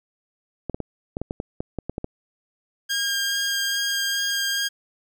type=clicks; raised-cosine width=2 ms; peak=-14 dBFS; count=12; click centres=0.697 / 0.745 / 0.803 / 1.169 / 1.216 / 1.309 / 1.401 / 1.605 / 1.787 / 1.896 / 1.981 / 2.044 s
type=tone with vibrato; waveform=15% pulse; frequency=1613 Hz; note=G6; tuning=49 cents sharp; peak=-16 dBFS; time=2.89-4.69 s; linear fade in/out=20 ms; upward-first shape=sine; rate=2.4 Hz; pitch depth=8 cents each way
effects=none